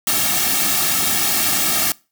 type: noise with comb filter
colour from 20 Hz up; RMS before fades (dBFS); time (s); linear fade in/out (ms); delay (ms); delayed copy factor
white; -18; 0.07-1.92; 2; 2; -0.9
effects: noise-tail reverb RT60 0.3 s tail -23 dB re dry